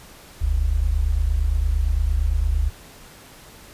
sine tone pair together, 43.55 / 72.3 Hz, F1 / D2, -4 / -27 cents, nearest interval major sixth, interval 877 cents, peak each -20 dBFS, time 0.41-2.7 s, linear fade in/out 10 ms, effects pink hiss -45 dBFS RMS until 3.73 s + resampled to 32000 Hz

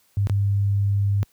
sine tone with dropouts, 100.3 Hz, G2, 40 cents sharp, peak -17 dBFS, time 0.17-1.23 s, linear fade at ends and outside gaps 0 ms, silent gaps 0.271-0.297 s, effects white hiss -62 dBFS RMS until 1.32 s + high-pass 60 Hz 12 dB/octave

